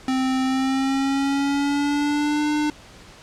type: tone with pitch glide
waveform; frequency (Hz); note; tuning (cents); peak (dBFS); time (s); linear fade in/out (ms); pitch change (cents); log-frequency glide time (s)
square; 261 to 299.8; C4 to D4; -4 to +36; -20; 0.08-2.7; 2; +240; 0.43-2.47
effects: pink hiss -45 dBFS RMS until 3.22 s + low-pass 7000 Hz 12 dB/octave